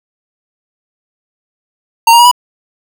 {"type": "tone with pitch steps", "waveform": "square", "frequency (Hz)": [920, 939.9, 960.2, 980.9], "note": ["A#5", "A#5", "B5", "B5"], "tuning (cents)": [-23, 14, -49, -12], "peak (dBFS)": -3, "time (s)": [2.07, 2.314], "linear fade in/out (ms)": 5, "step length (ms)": 61, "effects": []}